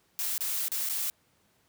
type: noise with dropouts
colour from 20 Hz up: blue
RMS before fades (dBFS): -31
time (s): 0.19-1.1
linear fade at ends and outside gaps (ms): 0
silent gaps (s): 0.38-0.407 / 0.682-0.718 / 0.889-0.897
effects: pink hiss -68 dBFS RMS until 1.68 s + high-pass 80 Hz 12 dB/octave